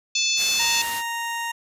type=harmonic tone; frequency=873 Hz; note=A5; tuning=14 cents flat; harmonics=3 / 4 / 5 / 6 / 7 / 8; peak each=-25 / -26 / -26 / -30 / -27 / -30 dBFS; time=0.15-0.82 s; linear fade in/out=5 ms
type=noise; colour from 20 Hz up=white; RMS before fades=-31 dBFS; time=0.36-1.03 s; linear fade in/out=50 ms
type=tone; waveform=20% pulse; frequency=931 Hz; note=A#5; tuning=2 cents flat; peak=-21 dBFS; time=0.59-1.52 s; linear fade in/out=10 ms
effects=resampled to 32000 Hz